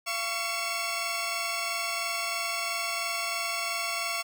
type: tone cluster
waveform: 20% pulse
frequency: 684 / 1119 / 2215 / 2692 Hz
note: F5 / C#6 / C#7 / E7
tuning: -36 / +16 / -2 / +36 cents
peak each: -30 dBFS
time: 0.06-4.23 s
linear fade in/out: 20 ms
effects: none